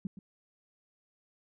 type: tone with echo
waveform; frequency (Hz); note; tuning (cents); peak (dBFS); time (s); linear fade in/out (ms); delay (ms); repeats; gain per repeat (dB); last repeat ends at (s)
sine; 192; G3; -36; -31; 0.05-0.07; 2; 120; 1; -12; 0.19
effects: none